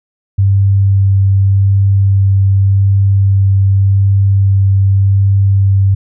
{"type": "tone with vibrato", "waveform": "sine", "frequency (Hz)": 98, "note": "G2", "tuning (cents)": 0, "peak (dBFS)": -6, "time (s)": [0.38, 5.95], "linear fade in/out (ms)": 10, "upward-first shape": "sine", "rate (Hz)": 0.86, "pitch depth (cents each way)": 9, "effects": []}